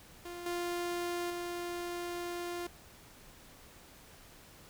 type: tone with level steps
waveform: sawtooth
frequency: 349.2 Hz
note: F4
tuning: in tune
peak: -38 / -30 / -33 dBFS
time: 0.25-2.67 s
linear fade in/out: 5 ms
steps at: 0.46 / 1.3 s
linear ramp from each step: 2 ms
effects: pink hiss -56 dBFS RMS until 4.69 s